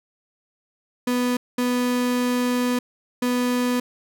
35% pulse tone bursts at uneven times, 247.1 Hz, B3, 1 cent sharp, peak -18 dBFS, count 3, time 1.07-1.37 / 1.58-2.79 / 3.22-3.8 s, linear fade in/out 5 ms, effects none

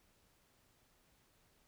silence, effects pink hiss -72 dBFS RMS until 1.67 s

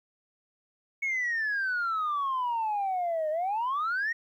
sine exponential two-way sweep, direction down then up, 2217 to 606 to 1904 Hz, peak -25 dBFS, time 1.02-4.13 s, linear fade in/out 10 ms, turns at 3.3 s, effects tanh soft clip ceiling -24 dBFS + 11-bit

